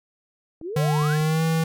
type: exponential sweep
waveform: sine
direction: up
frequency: 299.4 to 1854 Hz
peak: -28 dBFS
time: 0.61-1.18 s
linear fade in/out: 50 ms
type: clicks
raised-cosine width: 2 ms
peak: -29 dBFS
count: 3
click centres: 0.614 / 1.02 / 1.211 s
type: tone with pitch glide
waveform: square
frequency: 150.3 to 162.02 Hz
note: D3 to E3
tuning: +40 to -30 cents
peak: -20 dBFS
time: 0.76-1.64 s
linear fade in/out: 5 ms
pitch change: +130 cents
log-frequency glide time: 1.1-1.43 s
effects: none